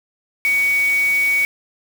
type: tone in noise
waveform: sine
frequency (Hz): 2250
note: C#7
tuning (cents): +25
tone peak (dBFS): -14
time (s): 0.45-1.45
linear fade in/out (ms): 0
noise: white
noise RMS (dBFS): -32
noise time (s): 0.45-1.45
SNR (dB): +15
effects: none